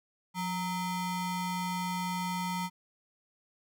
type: ring-modulated tone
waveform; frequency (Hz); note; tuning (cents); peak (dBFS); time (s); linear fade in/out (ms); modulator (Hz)
square; 553; C#5; -4; -29; 0.34-2.7; 50; 374
effects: none

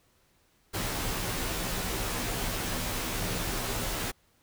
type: noise with comb filter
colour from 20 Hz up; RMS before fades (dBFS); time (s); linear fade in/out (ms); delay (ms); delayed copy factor
pink; -32; 0.73-4.12; 20; 14; -0.8
effects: pink hiss -67 dBFS RMS until 4.42 s

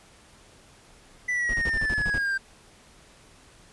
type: exponential sweep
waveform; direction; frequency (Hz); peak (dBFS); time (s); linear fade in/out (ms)
triangle; down; 1995 to 1568; -22; 1.28-2.38; 10
type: noise bursts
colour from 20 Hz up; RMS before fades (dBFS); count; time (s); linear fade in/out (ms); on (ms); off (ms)
brown; -31; 9; 1.49-2.181; 0; 43; 38
effects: pink hiss -54 dBFS RMS until 3.72 s + resampled to 24000 Hz

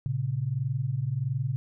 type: tone pair together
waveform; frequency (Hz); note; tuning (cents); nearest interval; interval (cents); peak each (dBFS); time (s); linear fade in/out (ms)
sine; 115.21 / 136.7; A#2 / C#3; -20 / -24; minor third; 296; -30 / -28; 0.06-1.56; 0
effects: none

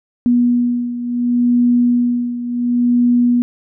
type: beating tone pair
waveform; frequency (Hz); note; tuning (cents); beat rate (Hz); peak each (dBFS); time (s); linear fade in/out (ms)
sine; 242.3 / 243; B3 / B3; -33 / -28; 0.7; -13 / -18; 0.26-3.42; 0
effects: none

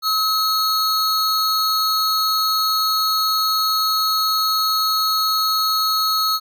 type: tone pair together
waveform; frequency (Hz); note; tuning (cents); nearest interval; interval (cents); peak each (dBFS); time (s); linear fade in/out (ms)
square; 1285 / 4322; E6 / C#8; -45 / -45; octave + major sixth; 2100; -20; 0.02-6.4; 50
effects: none

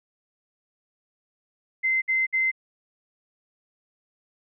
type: tone bursts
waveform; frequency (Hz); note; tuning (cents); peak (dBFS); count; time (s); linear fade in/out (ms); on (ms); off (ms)
sine; 2070; C7; -19; -20; 3; 1.83-2.516; 20; 190; 58
effects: none

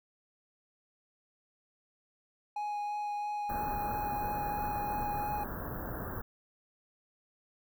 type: tone with vibrato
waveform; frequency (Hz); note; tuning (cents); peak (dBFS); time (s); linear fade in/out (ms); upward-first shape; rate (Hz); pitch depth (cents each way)
triangle; 830.6; G#5; 0; -31; 2.56-5.44; 5; sine; 3; 9
type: band-stop noise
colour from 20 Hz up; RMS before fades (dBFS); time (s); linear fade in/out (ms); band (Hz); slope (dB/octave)
pink; -39; 3.49-6.22; 10; 1700 to 13000; 96
effects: none

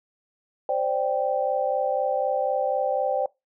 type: chord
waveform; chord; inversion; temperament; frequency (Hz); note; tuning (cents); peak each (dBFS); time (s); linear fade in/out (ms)
sine; C suspended second; none; equal; 523.3 / 587.3 / 784; C5 / D5 / G5; 0 / 0 / 0; -26; 0.69-3.26; 2
effects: noise-tail reverb RT60 0.2 s tail -22 dB re dry

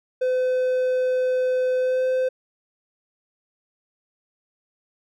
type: tone with pitch glide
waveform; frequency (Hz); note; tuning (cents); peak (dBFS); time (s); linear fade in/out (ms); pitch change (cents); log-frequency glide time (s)
triangle; 509 to 514.6; C5 to C5; -48 to -29; -17; 0.21-2.29; 10; +19; 1.79-2.05
effects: none

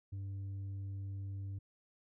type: tone with tanh clipping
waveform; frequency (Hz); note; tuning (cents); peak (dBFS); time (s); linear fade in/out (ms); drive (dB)
triangle; 98; G2; 0; -40; 0.12-1.59; 10; 8
effects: none

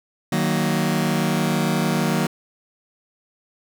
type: chord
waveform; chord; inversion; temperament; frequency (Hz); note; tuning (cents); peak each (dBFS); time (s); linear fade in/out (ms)
sawtooth; D# minor; none; just; 155.56 / 186.68 / 233.3; D#3 / F#3 / A#3; 0 / +16 / +2; -19; 0.32-2.27; 5
effects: none

